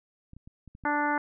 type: clicks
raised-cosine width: 5 ms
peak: -35 dBFS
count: 6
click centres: 0.334 / 0.366 / 0.475 / 0.677 / 0.751 / 0.838 s
type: harmonic tone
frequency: 293.7 Hz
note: D4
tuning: in tune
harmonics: 1 / 2 / 3 / 4 / 5 / 6 / 7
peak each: -31 / -36 / -28 / -35 / -31 / -36 / -39 dBFS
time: 0.85-1.18 s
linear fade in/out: 2 ms
effects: none